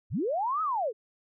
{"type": "linear two-way sweep", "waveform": "sine", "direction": "up then down", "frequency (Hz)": [59.1, 1310, 395.9], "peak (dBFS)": -26, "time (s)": [0.1, 0.93], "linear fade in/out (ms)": 50, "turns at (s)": 0.62, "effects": []}